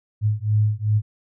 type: beating tone pair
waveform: sine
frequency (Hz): 105.1 / 107.7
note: G#2 / A2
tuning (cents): +21 / -37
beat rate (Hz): 2.6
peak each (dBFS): -20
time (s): 0.21-1.02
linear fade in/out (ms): 50
effects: none